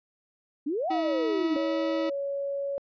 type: exponential two-way sweep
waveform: sine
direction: up then down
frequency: 267.8 to 780 to 285.7 Hz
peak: -26 dBFS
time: 0.66-1.57 s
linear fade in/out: 10 ms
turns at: 0.9 s
type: tone with pitch glide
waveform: 40% pulse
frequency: 321.8 to 323.9 Hz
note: E4 to E4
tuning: -42 to -30 cents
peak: -27 dBFS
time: 0.9-2.1 s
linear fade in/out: 10 ms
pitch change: +12 cents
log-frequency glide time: 1.15-1.76 s
type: tone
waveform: sine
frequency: 559 Hz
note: C#5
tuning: 14 cents sharp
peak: -28 dBFS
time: 1.56-2.78 s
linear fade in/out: 0 ms
effects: resampled to 11025 Hz